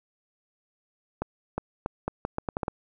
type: accelerating click train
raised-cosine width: 1 ms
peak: -14 dBFS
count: 10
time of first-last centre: 1.22-2.681 s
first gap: 360 ms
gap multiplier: 0.78
effects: none